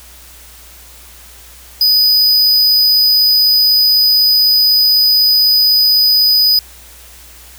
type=tone; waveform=square; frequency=4978 Hz; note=D#8; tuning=in tune; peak=-8 dBFS; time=1.81-6.59 s; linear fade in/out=2 ms; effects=added 60 Hz sine -41 dBFS peak until 7.58 s + white hiss -39 dBFS RMS until 7.58 s